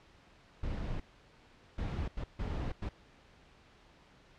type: noise bursts at uneven times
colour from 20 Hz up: brown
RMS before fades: -36 dBFS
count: 5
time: 0.63-1 / 1.78-2.08 / 2.17-2.24 / 2.39-2.72 / 2.82-2.89 s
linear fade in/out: 5 ms
effects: pink hiss -61 dBFS RMS until 4.38 s + low-pass 4000 Hz 12 dB/octave